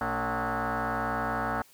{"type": "tone with frequency modulation", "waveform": "sine", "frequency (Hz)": 284.6, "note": "C#4", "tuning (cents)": 46, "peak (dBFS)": -26, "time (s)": [0.01, 1.62], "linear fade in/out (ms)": 2, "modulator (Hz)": 169, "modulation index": 7.8, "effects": ["tanh soft clip ceiling -23 dBFS", "white hiss -58 dBFS RMS until 1.73 s"]}